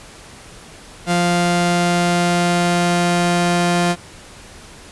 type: tone pair together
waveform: sawtooth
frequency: 174.61 / 349.2 Hz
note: F3 / F4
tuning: 0 / 0 cents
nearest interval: octave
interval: 1200 cents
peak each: -12 dBFS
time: 1.06-3.96 s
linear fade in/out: 50 ms
effects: pink hiss -40 dBFS RMS until 4.91 s + resampled to 24000 Hz